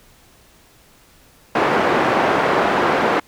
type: band-pass noise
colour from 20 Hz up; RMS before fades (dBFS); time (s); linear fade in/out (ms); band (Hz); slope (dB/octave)
pink; -17; 1.55-3.2; 5; 340 to 1500; 12
effects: pink hiss -51 dBFS RMS until 3.27 s